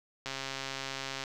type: click train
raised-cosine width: 0.2 ms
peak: -19 dBFS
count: 133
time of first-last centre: 0.26-1.238 s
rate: 135 Hz
effects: none